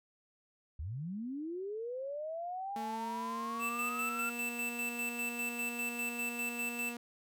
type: linear sweep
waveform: sine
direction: up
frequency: 65.41 to 1396.9 Hz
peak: -37 dBFS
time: 0.79-4.3 s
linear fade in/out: 5 ms
type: tone with pitch glide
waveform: sawtooth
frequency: 224.8 to 238.2 Hz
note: A3 to A#3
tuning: +37 to +38 cents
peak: -37 dBFS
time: 2.76-6.97 s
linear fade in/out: 2 ms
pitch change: +101 cents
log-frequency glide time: 3.1-3.82 s
type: tone with tremolo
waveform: square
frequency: 2651 Hz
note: E7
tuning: 9 cents sharp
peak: -35 dBFS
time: 3.59-6.95 s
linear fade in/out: 50 ms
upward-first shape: square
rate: 5 Hz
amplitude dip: 55%
effects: none